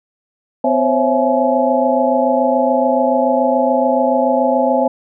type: tone cluster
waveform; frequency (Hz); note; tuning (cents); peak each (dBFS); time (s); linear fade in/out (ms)
sine; 254 / 525 / 552 / 666 / 847; B3 / C5 / C#5 / E5 / G#5; +49 / +6 / -7 / +18 / +34; -18; 0.64-4.88; 5
effects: none